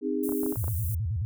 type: chord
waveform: sine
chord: Ab major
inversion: first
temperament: equal with one note detuned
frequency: 261.6 / 311.1 / 407.7 Hz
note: C4 / Eb4 / Ab4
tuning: 0 / 0 / -32 cents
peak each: -30 dBFS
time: 0.01-0.56 s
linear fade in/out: 50 ms
type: high-pass noise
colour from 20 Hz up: white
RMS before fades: -38 dBFS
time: 0.23-0.95 s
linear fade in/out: 5 ms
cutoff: 9900 Hz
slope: 24 dB/octave
type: clicks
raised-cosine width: 1 ms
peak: -25 dBFS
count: 8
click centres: 0.292 / 0.323 / 0.433 / 0.463 / 0.525 / 0.558 / 0.642 / 0.681 s
type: tone with vibrato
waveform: sine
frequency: 95.1 Hz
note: F#2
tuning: 48 cents sharp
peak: -26 dBFS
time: 0.57-1.25 s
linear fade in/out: 0 ms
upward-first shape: square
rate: 9.3 Hz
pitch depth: 260 cents each way
effects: none